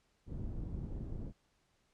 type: low-pass noise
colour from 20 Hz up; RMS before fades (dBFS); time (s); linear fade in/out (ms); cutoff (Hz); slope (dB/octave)
pink; -41; 0.26-1.33; 50; 240; 12
effects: pink hiss -75 dBFS RMS until 1.93 s + low-pass 8000 Hz 12 dB/octave